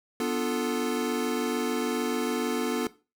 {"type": "chord", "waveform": "square", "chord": "B half-diminished seventh", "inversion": "none", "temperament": "equal", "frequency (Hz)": [246.9, 293.7, 349.2, 440], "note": ["B3", "D4", "F4", "A4"], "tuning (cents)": [0, 0, 0, 0], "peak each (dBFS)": [-31, -34, -34, -31], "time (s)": [0.2, 2.87], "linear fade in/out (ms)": 2, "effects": ["noise-tail reverb RT60 0.3 s tail -17 dB re dry"]}